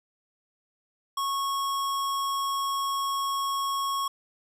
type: tone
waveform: square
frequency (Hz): 1100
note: C#6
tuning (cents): -14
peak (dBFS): -27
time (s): 1.17-4.08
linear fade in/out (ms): 5
effects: resampled to 32000 Hz + 10-bit